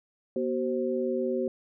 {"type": "tone cluster", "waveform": "sine", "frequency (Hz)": [241.8, 378.5, 525], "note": ["B3", "F#4", "C5"], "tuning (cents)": [-36, 39, 6], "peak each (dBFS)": [-31, -29, -31], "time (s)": [0.36, 1.48], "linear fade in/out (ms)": 2, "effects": []}